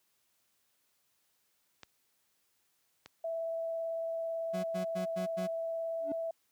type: clicks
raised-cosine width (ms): 0.2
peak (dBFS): -29 / -30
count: 2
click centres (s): 1.833 / 3.06
type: tone with vibrato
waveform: sine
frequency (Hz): 659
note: E5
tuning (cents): -1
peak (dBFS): -33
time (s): 3.24-6.31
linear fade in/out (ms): 5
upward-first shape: triangle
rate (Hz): 18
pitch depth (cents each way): 9
type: tone bursts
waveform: 40% pulse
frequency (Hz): 183.9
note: F#3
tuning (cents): -10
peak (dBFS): -35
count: 5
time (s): 4.53-5.476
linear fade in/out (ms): 20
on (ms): 110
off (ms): 99
type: tone with exponential growth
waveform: triangle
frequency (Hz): 290.8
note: D4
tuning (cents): -17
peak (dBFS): -30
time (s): 6-6.12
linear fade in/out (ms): 2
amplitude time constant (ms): 26
effects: white hiss -75 dBFS RMS until 6.51 s + high-pass 60 Hz 12 dB/octave